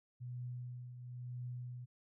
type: tone with tremolo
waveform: sine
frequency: 123.47 Hz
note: B2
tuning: in tune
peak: -40 dBFS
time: 0.2-1.86 s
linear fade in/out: 20 ms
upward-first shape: triangle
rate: 0.99 Hz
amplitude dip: 60%
effects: none